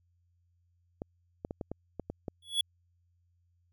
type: clicks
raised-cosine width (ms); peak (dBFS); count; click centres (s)
2; -23; 8; 1.019 / 1.449 / 1.509 / 1.612 / 1.716 / 1.997 / 2.1 / 2.282
type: tone with exponential growth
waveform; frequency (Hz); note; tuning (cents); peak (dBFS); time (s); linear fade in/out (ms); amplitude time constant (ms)
square; 3379; G#7; +29; -23; 2.42-2.61; 5; 41
effects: added 87 Hz sine -68 dBFS peak until 3.72 s